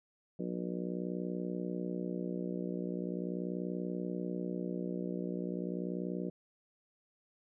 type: harmonic tone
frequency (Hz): 60.4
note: B1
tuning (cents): -38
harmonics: 3 / 4 / 5 / 6 / 7 / 8 / 9 / 10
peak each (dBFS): -38 / -44 / -42 / -42 / -51 / -44 / -55 / -50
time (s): 0.39-6.3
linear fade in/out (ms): 5
effects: none